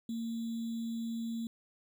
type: tone with sample-and-hold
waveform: sine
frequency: 229.1 Hz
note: A#3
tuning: 30 cents flat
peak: -34 dBFS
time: 0.09-1.47 s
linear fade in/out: 2 ms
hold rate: 3675 Hz
effects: none

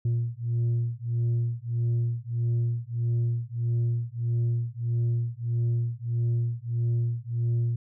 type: beating tone pair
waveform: sine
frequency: 117.1 / 118.7 Hz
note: A#2 / A#2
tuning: +8 / +32 cents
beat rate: 1.6 Hz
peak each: -25 dBFS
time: 0.05-7.76 s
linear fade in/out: 5 ms
effects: tanh soft clip ceiling -21 dBFS

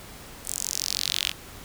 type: tone with high-pass filter sweep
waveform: sawtooth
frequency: 46.27 Hz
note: F#1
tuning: 1 cent sharp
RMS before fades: -29 dBFS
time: 0.44-1.33 s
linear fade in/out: 50 ms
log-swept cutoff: 8500 to 2900 Hz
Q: 2.9
effects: pink hiss -44 dBFS RMS until 1.64 s

